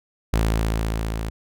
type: tone with level ramp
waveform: sawtooth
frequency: 55 Hz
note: A1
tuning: in tune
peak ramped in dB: -13 to -22 dBFS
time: 0.33-1.3 s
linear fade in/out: 5 ms
effects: none